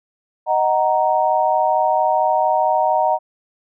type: chord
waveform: sine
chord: D# minor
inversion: none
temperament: just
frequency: 622.3 / 746.7 / 933.4 Hz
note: D#5 / F#5 / A#5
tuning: 0 / +16 / +2 cents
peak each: -19 / -18 / -18 dBFS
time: 0.46-3.19 s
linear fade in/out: 50 ms
effects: none